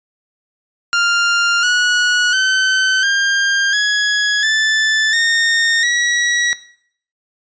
sawtooth tone with pitch steps, 1396.9 / 1462.1 / 1530.4 / 1601.8 / 1676.6 / 1754.9 / 1836.8 / 1922.6 Hz, F6 / F#6 / G6 / G6 / G#6 / A6 / A#6 / B6, 0 / -21 / -42 / +37 / +16 / -5 / -26 / -47 cents, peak -9 dBFS, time 0.93-6.53 s, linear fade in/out 0 ms, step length 700 ms, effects noise-tail reverb RT60 0.6 s tail -17 dB re dry + resampled to 16000 Hz

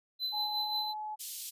triangle tone with tremolo, 4033 Hz, B7, 36 cents sharp, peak -29 dBFS, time 0.19-0.94 s, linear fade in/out 50 ms, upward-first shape sine, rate 5.6 Hz, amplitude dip 50%
sine tone with pitch glide, 843 to 853.8 Hz, G#5 to G#5, +26 to +48 cents, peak -36 dBFS, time 0.32-1.16 s, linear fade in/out 20 ms, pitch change +22 cents, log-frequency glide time 0.53-0.93 s
white high-pass noise, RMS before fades -40 dBFS, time 1.19-1.51 s, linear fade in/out 20 ms, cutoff 3300 Hz, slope 24 dB/octave
effects resampled to 32000 Hz

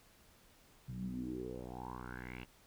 10% pulse tone with low-pass filter sweep, 61.9 Hz, B1, 5 cents sharp, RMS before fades -44 dBFS, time 0.88-2.45 s, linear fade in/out 10 ms, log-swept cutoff 140 to 2800 Hz, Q 6.7, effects pink hiss -65 dBFS RMS until 2.66 s

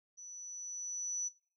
sine tone with level ramp, 5940 Hz, F#8, 6 cents sharp, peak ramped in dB -48 to -34 dBFS, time 0.17-1.29 s, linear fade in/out 20 ms, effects noise-tail reverb RT60 0.4 s tail -18 dB re dry

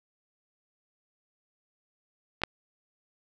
clicks, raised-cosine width 0.3 ms, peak -21 / -7 dBFS, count 2, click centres 2.418 / 2.436 s, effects none

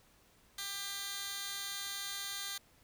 15% pulse tone with high-pass filter, 397.6 Hz, G4, 25 cents sharp, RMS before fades -41 dBFS, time 0.58-2.58 s, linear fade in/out 5 ms, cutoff 2900 Hz, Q 1, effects pink hiss -66 dBFS RMS until 2.83 s

